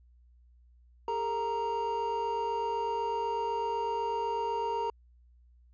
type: tone cluster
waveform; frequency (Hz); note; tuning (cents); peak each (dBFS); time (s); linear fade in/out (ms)
triangle; 407.7 / 455.7 / 933; G#4 / A#4 / A#5; -32 / -39 / +1; -35 / -34 / -29; 1.08-4.9; 2
effects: added 60 Hz sine -57 dBFS peak until 5.73 s + resampled to 16000 Hz